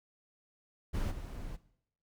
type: noise with level steps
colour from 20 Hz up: brown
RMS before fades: -33 / -42 dBFS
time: 0.93-1.57 s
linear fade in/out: 20 ms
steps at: 1.1 s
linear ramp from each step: 20 ms
effects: noise-tail reverb RT60 0.7 s tail -17 dB re dry